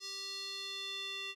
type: tone with band-pass filter sweep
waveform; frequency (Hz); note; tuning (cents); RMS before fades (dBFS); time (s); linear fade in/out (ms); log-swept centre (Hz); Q
square; 391.4; G4; -3; -42; 0-1.35; 50; 4900 to 3100; 4.5
effects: none